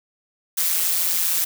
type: noise with amplitude modulation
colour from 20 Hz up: blue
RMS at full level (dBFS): -18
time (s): 0.57-1.45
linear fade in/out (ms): 10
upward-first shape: sine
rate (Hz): 172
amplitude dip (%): 70
effects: none